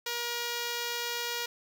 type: tone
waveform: 5% pulse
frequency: 476 Hz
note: A#4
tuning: 36 cents sharp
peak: -20 dBFS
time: 0.06-1.46 s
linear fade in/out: 5 ms
effects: none